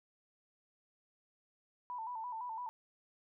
sine tone with vibrato, 937 Hz, A#5, 9 cents sharp, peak -39 dBFS, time 1.9-2.69 s, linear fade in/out 0 ms, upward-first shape square, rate 5.9 Hz, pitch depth 86 cents each way, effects none

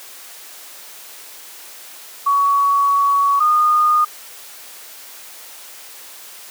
sine tone pair in turn, 1124 / 1224.5 Hz, C#6 / D#6, +24 / -28 cents, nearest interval minor second, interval 148 cents, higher second, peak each -12 / -11 dBFS, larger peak second, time 2.26-3.4 / 3.4-4.05 s, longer first, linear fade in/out 10 ms, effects white hiss -38 dBFS RMS until 6.5 s + high-pass 400 Hz 12 dB/octave

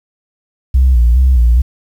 sine tone with vibrato, 61.74 Hz, B1, in tune, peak -4 dBFS, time 0.74-1.62 s, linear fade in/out 10 ms, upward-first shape square, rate 2.4 Hz, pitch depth 84 cents each way, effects tanh soft clip ceiling -3 dBFS + 7-bit

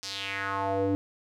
square tone with band-pass filter sweep, 98 Hz, G2, in tune, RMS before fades -30 dBFS, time 0.03-0.95 s, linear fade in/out 0 ms, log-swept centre 5500 to 330 Hz, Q 3.1, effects none

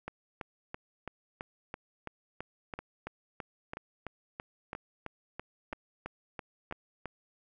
two click trains, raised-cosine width 0.5 ms, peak -24 / -23 dBFS, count 5 / 22, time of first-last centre 2.79-6.712 / 0.08-7.057 s, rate 1.02 / 3.01 Hz, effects none

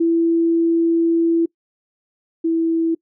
sine tone pair in turn, 333.1 / 328.7 Hz, E4 / E4, +18 / -5 cents, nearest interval unison, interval 23 cents, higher first, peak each -13 / -15 dBFS, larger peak first, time 0-1.46 / 2.44-2.95 s, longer first, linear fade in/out 10 ms, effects noise-tail reverb RT60 0.1 s tail -23 dB re dry

